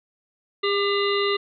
harmonic tone with a mistuned harmonic, 402.7 Hz, G4, 47 cents sharp, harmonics 1 / 3 / 5 / 7 / 9 / 10, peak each -22 / -27 / -29 / -30 / -32 / -32 dBFS, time 0.63-1.37 s, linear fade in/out 10 ms, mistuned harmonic 3, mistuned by -20 cents, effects none

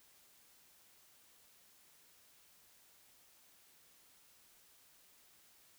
silence, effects white hiss -66 dBFS RMS until 5.78 s

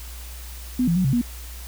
sine tone with pitch steps, 250.5 / 169.4 / 184.3 / 133.8 / 240.4 Hz, B3 / E3 / F#3 / C3 / B3, +25 / +48 / -7 / +39 / -46 cents, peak -17 dBFS, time 0.79-1.215 s, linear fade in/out 5 ms, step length 85 ms, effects added 60 Hz sine -35 dBFS peak until 1.67 s + white hiss -42 dBFS RMS until 1.67 s

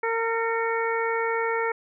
harmonic tone with a mistuned harmonic, 457 Hz, A#4, 34 cents flat, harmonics 1 / 2 / 3 / 4 / 5, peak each -26 / -29 / -31 / -32 / -33 dBFS, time 0.03-1.72 s, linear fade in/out 5 ms, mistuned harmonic 5, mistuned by -48 cents, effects none

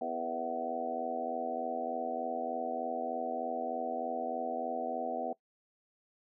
harmonic tone with a mistuned harmonic, 83.3 Hz, E2, 19 cents sharp, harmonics 3 / 4 / 5 / 6 / 7 / 8 / 9, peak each -42 / -46 / -47 / -41 / -43 / -38 / -37 dBFS, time 0.01-5.33 s, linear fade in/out 5 ms, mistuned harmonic 6, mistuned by -36 cents, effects noise-tail reverb RT60 0.1 s tail -21 dB re dry

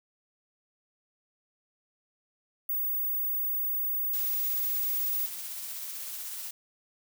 sine tone, 15590 Hz, B9, 24 cents flat, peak -27 dBFS, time 2.69-5.26 s, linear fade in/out 5 ms
blue noise with tremolo, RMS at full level -37 dBFS, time 4.13-6.51 s, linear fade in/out 5 ms, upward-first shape triangle, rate 16 Hz, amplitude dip 30%
effects none

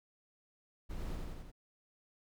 brown noise with echo, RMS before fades -42 dBFS, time 0.89-1.17 s, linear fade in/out 20 ms, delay 87 ms, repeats 4, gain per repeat -2 dB, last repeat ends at 1.518 s, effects none

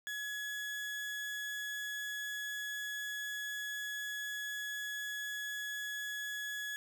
35% pulse tone, 1688 Hz, G#6, 28 cents sharp, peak -36 dBFS, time 0.07-6.76 s, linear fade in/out 0 ms, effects none

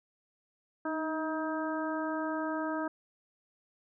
harmonic tone with a mistuned harmonic, 317 Hz, D#4, 32 cents sharp, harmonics 1 / 2 / 3 / 4 / 5, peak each -34 / -37 / -39 / -40 / -41 dBFS, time 0.85-2.88 s, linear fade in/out 5 ms, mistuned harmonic 1, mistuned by -35 cents, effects none

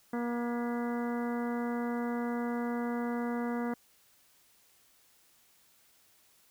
harmonic tone with a mistuned harmonic, 238.6 Hz, A#3, 41 cents sharp, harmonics 1 / 2 / 3 / 4 / 5 / 6 / 7 / 8, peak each -32 / -38 / -42 / -44 / -46 / -48 / -49 / -50 dBFS, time 0.13-3.74 s, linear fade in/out 5 ms, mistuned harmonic 8, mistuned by +70 cents, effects white hiss -65 dBFS RMS until 6.5 s

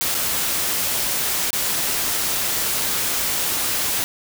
white noise with dropouts, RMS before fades -22 dBFS, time 0.01-4.04 s, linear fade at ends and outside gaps 0 ms, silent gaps 0.145-0.15 / 1.505-1.53 s, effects none

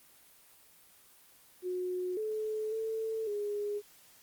sine tone with pitch steps, 363.8 / 432.3 / 444 / 413.1 Hz, F#4 / A4 / A4 / G#4, -29 / -31 / +16 / -9 cents, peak -32 dBFS, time 1.62-3.82 s, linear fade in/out 50 ms, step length 550 ms, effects white hiss -60 dBFS RMS until 4.22 s + Opus 24 kbps

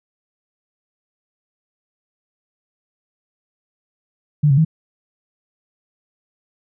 sine tone with pitch steps, 148.3 / 136.2 / 159 Hz, D3 / C#3 / D#3, +17 / -30 / +38 cents, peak -10 dBFS, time 4.43-4.649 s, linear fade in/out 10 ms, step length 73 ms, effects none

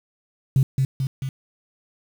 sine tone with echo, 133.4 Hz, C3, 34 cents sharp, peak -12 dBFS, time 0.56-0.63 s, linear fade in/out 2 ms, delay 220 ms, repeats 3, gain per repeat -4 dB, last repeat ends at 1.29 s, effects tanh soft clip ceiling -9 dBFS + 7-bit

